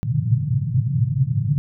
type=band-pass noise; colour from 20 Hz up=white; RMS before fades=-20 dBFS; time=0.03-1.58 s; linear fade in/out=0 ms; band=110 to 140 Hz; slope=48 dB/octave; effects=none